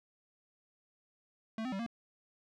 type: tone with pitch steps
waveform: square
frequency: 222.1 / 256.7 / 193.8 / 233 Hz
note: A3 / C4 / G3 / A#3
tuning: +16 / -33 / -20 / -1 cents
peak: -36 dBFS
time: 1.58-1.864 s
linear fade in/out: 2 ms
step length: 71 ms
effects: low-pass 4000 Hz 12 dB/octave + 13-bit